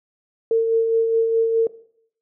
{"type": "tone with tremolo", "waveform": "sine", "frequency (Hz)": 453.6, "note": "A#4", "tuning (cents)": -47, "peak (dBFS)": -13, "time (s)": [0.51, 1.67], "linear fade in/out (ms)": 2, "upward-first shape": "sine", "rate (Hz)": 4.8, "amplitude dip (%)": 40, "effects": ["noise-tail reverb RT60 0.6 s tail -17 dB re dry"]}